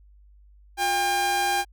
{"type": "tone pair together", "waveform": "sawtooth", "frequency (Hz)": [357.2, 801.9], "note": ["F4", "G5"], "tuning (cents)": [39, 39], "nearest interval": "octave + major second", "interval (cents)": 1400, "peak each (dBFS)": [-29, -18], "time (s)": [0.77, 1.65], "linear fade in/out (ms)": 50, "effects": ["added 50 Hz sine -50 dBFS peak until 1.72 s"]}